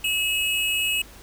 square tone pair together, 2588 / 2894 Hz, E7 / F#7, -32 / -39 cents, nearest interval major second, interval 193 cents, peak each -25 dBFS, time 0.04-1.02 s, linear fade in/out 5 ms, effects added 50 Hz sine -47 dBFS peak until 1.22 s + pink hiss -47 dBFS RMS until 1.22 s

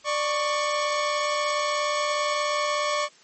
sawtooth tone pair together, 592.9 / 1109 Hz, D5 / C#6, +16 / 0 cents, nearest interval major seventh, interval 1084 cents, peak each -22 dBFS, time 0.04-3.09 s, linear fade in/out 50 ms, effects white hiss -54 dBFS RMS until 3.23 s + MP3 32 kbps

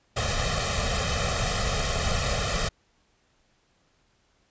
pink noise with comb filter, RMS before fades -26 dBFS, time 0.16-2.69 s, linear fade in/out 10 ms, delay 1.6 ms, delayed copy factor +0.95, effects pink hiss -67 dBFS RMS until 4.5 s + resampled to 16000 Hz

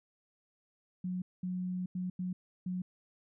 sine tone bursts at uneven times, 182.2 Hz, F#3, 26 cents flat, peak -33 dBFS, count 5, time 1.04-1.22 / 1.43-1.86 / 1.95-2.1 / 2.19-2.33 / 2.66-2.82 s, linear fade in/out 5 ms, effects none

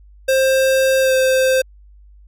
square tone with pitch glide, 529 to 522 Hz, C5 to C5, +19 to -4 cents, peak -13 dBFS, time 0.28-1.62 s, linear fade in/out 10 ms, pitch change -23 cents, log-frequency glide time 1.01-1.13 s, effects added 50 Hz sine -42 dBFS peak until 2.27 s

